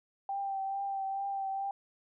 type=tone with vibrato; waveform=sine; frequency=784 Hz; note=G5; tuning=in tune; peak=-32 dBFS; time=0.29-1.71 s; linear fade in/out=2 ms; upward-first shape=triangle; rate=2.3 Hz; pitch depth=27 cents each way; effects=none